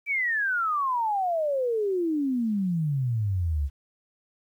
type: exponential sweep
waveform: sine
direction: down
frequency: 2349 to 67 Hz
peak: -23 dBFS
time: 0.06-3.7 s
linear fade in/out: 50 ms
effects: 10-bit